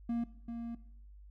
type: tone pair in turn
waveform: triangle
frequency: 234.4 / 233.1 Hz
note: A#3 / A#3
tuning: +10 / 0 cents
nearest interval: unison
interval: 10 cents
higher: first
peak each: -29 / -36 dBFS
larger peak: first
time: 0.09-0.24 / 0.48-0.75 s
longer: second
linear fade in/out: 5 ms
effects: noise-tail reverb RT60 0.7 s tail -18 dB re dry + added 50 Hz sine -51 dBFS peak until 1.3 s